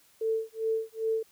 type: tone with tremolo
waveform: sine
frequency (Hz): 445.2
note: A4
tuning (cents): +20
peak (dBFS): -24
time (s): 0.21-1.23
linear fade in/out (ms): 5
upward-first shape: sine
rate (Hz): 2.5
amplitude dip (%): 100
effects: white hiss -62 dBFS RMS until 1.31 s